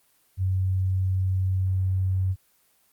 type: tone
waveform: sine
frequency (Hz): 94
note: F#2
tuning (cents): +28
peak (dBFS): -21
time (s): 0.37-2.36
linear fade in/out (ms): 50
effects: white hiss -64 dBFS RMS until 2.92 s + Opus 24 kbps